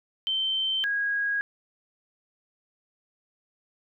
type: tone pair in turn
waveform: sine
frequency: 3105 / 1644.8 Hz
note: G7 / G#6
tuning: -17 / -17 cents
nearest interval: major seventh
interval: 1100 cents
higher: first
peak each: -24 dBFS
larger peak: neither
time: 0.27-0.84 / 0.84-1.41 s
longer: neither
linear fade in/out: 0 ms
effects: none